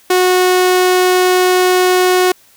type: tone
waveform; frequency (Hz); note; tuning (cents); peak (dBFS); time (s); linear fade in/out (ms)
sawtooth; 365.9; F#4; -19; -5; 0.1-2.32; 5
effects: white hiss -48 dBFS RMS until 2.56 s